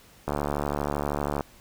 click train, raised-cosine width 1 ms, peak -13 dBFS, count 83, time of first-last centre 0.28-1.408 s, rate 72.7 Hz, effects pink hiss -54 dBFS RMS until 1.6 s

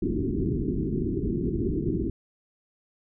white low-pass noise, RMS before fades -27 dBFS, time 0.02-2.1 s, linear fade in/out 5 ms, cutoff 400 Hz, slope 96 dB/octave, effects none

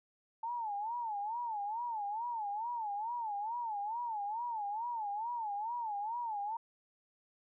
sine tone with vibrato, 883 Hz, A5, 6 cents sharp, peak -35 dBFS, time 0.43-6.57 s, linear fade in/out 5 ms, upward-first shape sine, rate 2.3 Hz, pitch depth 160 cents each way, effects none

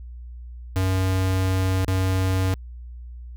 square tone with dropouts, 94 Hz, F#2, 28 cents sharp, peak -20 dBFS, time 0.76-2.54 s, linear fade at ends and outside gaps 0 ms, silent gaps 1.846-1.881 s, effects added 60 Hz sine -35 dBFS peak until 3.36 s

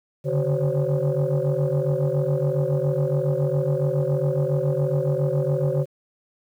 sine tone cluster, 140.2 / 147.4 / 376.2 / 520 / 563 Hz, C#3 / D3 / F#4 / C5 / C#5, +20 / +7 / +29 / -11 / +27 cents, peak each -23 / -23 / -27 / -25 / -27 dBFS, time 0.24-5.86 s, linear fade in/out 50 ms, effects tanh soft clip ceiling -14 dBFS + 9-bit

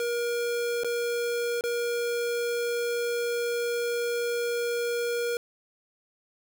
square tone with dropouts, 475.2 Hz, A#4, 33 cents sharp, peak -27 dBFS, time 0-5.37 s, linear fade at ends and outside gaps 1 ms, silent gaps 0.835-0.845 / 1.61-1.638 s, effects none

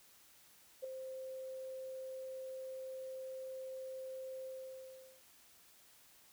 sine tone with ADSR envelope, 523.3 Hz, C5, in tune, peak -36 dBFS, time 0.82-5.23 s, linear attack 23 ms, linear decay 4 ms, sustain -7 dB, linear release 780 ms, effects white hiss -64 dBFS RMS until 6.32 s

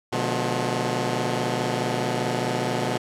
10% pulse chord, B diminished seventh, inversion none, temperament just, 123.47 / 148.16 / 177.8 / 213.4 Hz, B2 / D3 / F3 / Ab3, 0 / +16 / +31 / +47 cents, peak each -18 / -23 / -22 / -23 dBFS, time 0.12-2.98 s, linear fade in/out 10 ms, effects low-pass 9000 Hz 12 dB/octave

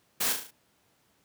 white noise with echo, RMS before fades -28 dBFS, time 0.2-0.33 s, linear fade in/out 10 ms, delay 36 ms, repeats 5, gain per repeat -5 dB, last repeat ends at 0.51 s, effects pink hiss -68 dBFS RMS until 1.24 s + high-pass 100 Hz 12 dB/octave

